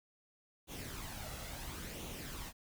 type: noise with flanger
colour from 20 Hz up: pink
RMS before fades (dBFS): -45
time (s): 0.67-2.53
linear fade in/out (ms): 50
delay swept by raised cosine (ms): 0.3 to 1.5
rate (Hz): 0.72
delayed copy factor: +0.5
effects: none